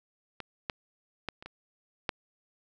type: clicks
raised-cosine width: 0.3 ms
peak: -22 / -15 / -17 / -30 / -26 / -12 dBFS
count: 6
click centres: 0.403 / 0.698 / 1.287 / 1.425 / 1.46 / 2.092 s
effects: none